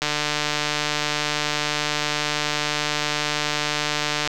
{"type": "click train", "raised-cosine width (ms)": 0.2, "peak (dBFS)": -5, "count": 635, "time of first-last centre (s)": [0.02, 4.275], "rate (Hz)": 149, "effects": []}